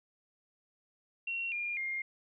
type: tone with pitch steps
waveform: sine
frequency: 2736 / 2410 / 2122 Hz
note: F7 / D7 / C7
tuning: -36 / +44 / +24 cents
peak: -33 dBFS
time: 1.27-2.02 s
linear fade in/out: 5 ms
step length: 250 ms
effects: none